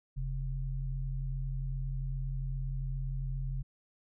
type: tone pair together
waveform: sine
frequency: 41.25 / 133.8 Hz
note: E1 / C3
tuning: +2 / +39 cents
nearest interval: octave + minor sixth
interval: 2037 cents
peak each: -34 / -36 dBFS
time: 0.16-3.63 s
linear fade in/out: 20 ms
effects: none